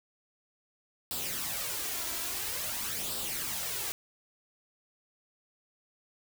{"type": "noise with flanger", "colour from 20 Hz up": "white", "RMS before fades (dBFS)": -35, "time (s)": [1.11, 3.92], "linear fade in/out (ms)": 0, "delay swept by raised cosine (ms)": [0.23, 3.03], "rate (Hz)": 0.49, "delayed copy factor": 0.55, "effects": []}